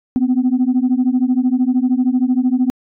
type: beating tone pair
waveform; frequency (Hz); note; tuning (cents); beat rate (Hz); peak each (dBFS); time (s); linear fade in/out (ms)
sine; 246.9 / 259.9; B3 / C4; 0 / -11; 13; -14; 0.16-2.7; 0
effects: tanh soft clip ceiling -8 dBFS